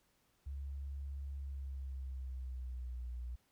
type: tone with pitch glide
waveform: sine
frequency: 69.3 to 60.68 Hz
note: C#2 to B1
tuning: 0 to -30 cents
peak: -40 dBFS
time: 0.46-3.36 s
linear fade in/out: 10 ms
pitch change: -230 cents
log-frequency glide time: 1.37-3.11 s
effects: pink hiss -75 dBFS RMS until 3.51 s